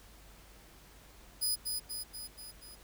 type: tone with echo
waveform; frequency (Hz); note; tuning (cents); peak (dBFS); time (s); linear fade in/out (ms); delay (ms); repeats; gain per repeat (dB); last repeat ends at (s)
15% pulse; 4978; D#8; 0; -23; 1.41-1.56; 20; 240; 5; -4; 2.76
effects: added 50 Hz sine -58 dBFS peak until 2.83 s + pink hiss -58 dBFS RMS until 2.83 s